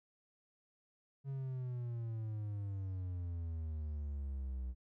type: exponential sweep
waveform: triangle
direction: down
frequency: 138.59 to 61.74 Hz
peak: -36 dBFS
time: 1.24-4.75 s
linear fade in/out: 50 ms
effects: none